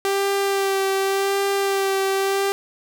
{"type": "tone with vibrato", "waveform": "sawtooth", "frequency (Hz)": 392, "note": "G4", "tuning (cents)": 0, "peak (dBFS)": -15, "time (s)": [0.05, 2.52], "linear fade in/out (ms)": 0, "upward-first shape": "sine", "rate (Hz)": 0.88, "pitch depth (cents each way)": 20, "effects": []}